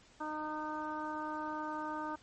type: harmonic tone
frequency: 306.4 Hz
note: D#4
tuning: 27 cents flat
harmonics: 1 / 2 / 3 / 4 / 5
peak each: -42 / -46 / -40 / -43 / -47 dBFS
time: 0.2-2.16 s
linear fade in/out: 10 ms
effects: pink hiss -62 dBFS RMS until 2.22 s + MP3 32 kbps